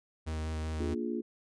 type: tone with vibrato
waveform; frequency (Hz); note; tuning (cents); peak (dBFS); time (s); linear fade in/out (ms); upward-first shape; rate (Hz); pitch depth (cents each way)
45% pulse; 78.7; D#2; +20; -33; 0.26-0.95; 20; square; 5.2; 10
type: chord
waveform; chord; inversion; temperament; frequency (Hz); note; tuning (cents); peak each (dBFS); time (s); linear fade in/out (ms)
sine; Bb dominant seventh; none; just; 233.1 / 291.4 / 349.6 / 419.5; Bb3 / D4 / F4 / Ab4; 0 / -13 / +2 / +17; -35 / -39 / -36 / -40; 0.79-1.22; 20
effects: resampled to 22050 Hz